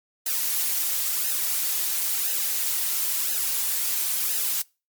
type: noise with flanger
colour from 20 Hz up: blue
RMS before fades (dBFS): -25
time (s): 0.26-4.62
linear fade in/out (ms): 5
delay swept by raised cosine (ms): 0.87 to 6.07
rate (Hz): 0.98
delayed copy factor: -0.6
effects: noise-tail reverb RT60 0.3 s tail -25 dB re dry + MP3 96 kbps